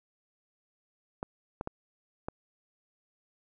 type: clicks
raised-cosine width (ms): 1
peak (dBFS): -20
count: 4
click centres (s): 1.229 / 1.611 / 1.674 / 2.285
effects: none